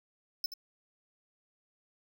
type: tone with echo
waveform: square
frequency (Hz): 5274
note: E8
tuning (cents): 0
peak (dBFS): -30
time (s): 0.44-0.46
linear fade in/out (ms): 2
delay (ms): 78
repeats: 1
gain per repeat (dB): -10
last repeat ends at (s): 0.538
effects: none